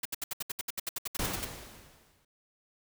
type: noise bursts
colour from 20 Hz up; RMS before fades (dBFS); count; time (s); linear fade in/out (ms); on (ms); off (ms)
white; -34; 16; 0.03-1.449; 5; 24; 69
type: noise with exponential decay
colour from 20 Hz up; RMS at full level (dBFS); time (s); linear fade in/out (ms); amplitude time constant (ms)
pink; -31; 1.19-2.25; 5; 230
effects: none